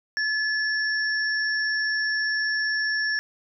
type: tone pair together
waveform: sine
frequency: 1721 / 5464 Hz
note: A6 / F8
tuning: -39 / -39 cents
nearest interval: octave + minor sixth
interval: 2000 cents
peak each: -23 / -30 dBFS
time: 0.17-3.19 s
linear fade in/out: 0 ms
effects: none